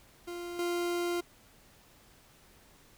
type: tone with level steps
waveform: 40% pulse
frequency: 348.5 Hz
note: F4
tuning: 4 cents flat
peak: -37 / -29 dBFS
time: 0.27-1.21 s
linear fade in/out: 10 ms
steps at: 0.59 s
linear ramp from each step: 2 ms
effects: pink hiss -60 dBFS RMS until 2.97 s

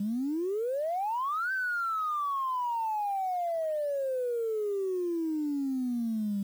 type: exponential two-way sweep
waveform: sine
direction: up then down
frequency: 196 to 1565 to 196 Hz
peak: -27 dBFS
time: 0-6.43 s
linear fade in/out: 5 ms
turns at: 1.52 s
effects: tanh soft clip ceiling -24 dBFS + 9-bit

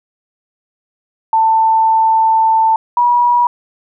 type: tone pair in turn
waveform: sine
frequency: 890 / 965.4 Hz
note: A5 / B5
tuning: +20 / -40 cents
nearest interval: minor second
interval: 140 cents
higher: second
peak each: -8 dBFS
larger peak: neither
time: 1.33-2.76 / 2.97-3.47 s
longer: first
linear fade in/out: 2 ms
effects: none

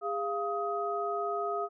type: tone cluster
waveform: sine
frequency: 407.4 / 692 / 1259 Hz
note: G#4 / F5 / D#6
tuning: -33 / -16 / +20 cents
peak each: -34 / -34 / -34 dBFS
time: 0.01-1.69 s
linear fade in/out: 50 ms
effects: none

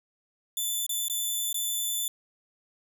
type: tone with dropouts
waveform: 10% pulse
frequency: 3510 Hz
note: A7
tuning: 5 cents flat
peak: -20 dBFS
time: 0.57-2.08 s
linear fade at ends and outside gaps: 2 ms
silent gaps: 0.865-0.893 / 1.083-1.098 / 1.529-1.543 s
effects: none

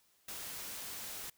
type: noise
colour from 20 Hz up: white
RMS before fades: -44 dBFS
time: 0.28-1.3 s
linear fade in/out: 5 ms
effects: white hiss -71 dBFS RMS until 1.37 s

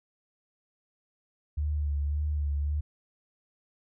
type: tone with vibrato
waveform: sine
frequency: 73.42 Hz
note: D2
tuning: in tune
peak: -26 dBFS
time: 1.57-2.81 s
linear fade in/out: 10 ms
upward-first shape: sine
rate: 1.8 Hz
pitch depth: 40 cents each way
effects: none

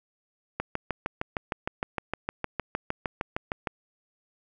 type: click train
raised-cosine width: 0.5 ms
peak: -13 dBFS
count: 21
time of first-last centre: 0.6-3.672 s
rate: 6.51 Hz
effects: none

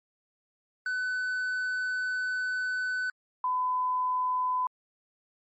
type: tone pair in turn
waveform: triangle / sine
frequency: 1504 / 1007.3 Hz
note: F#6 / B5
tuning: +28 / +34 cents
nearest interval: perfect fifth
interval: 694 cents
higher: first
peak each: -26 / -25 dBFS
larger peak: second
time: 0.86-3.1 / 3.44-4.67 s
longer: first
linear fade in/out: 2 ms
effects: MP3 32 kbps

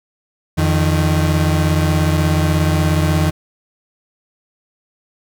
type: tone pair together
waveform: 35% pulse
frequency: 85.6 / 154.56 Hz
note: F2 / D#3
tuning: -34 / -11 cents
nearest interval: minor seventh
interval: 1023 cents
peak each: -14 dBFS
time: 0.57-3.31 s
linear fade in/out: 20 ms
effects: none

